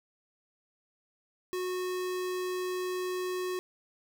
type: tone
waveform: square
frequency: 365.9 Hz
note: F#4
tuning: 19 cents flat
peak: -32 dBFS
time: 1.53-3.59 s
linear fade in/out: 0 ms
effects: none